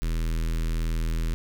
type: tone with notch filter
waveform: square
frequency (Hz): 40.74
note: E1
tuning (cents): -20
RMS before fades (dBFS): -26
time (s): 0.02-1.34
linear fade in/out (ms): 0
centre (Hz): 730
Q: 0.69
effects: none